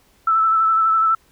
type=tone with vibrato; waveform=sine; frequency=1318.5 Hz; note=E6; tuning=in tune; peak=-13 dBFS; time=0.27-1.15 s; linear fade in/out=5 ms; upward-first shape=sine; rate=12 Hz; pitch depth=23 cents each way; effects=pink hiss -57 dBFS RMS until 1.31 s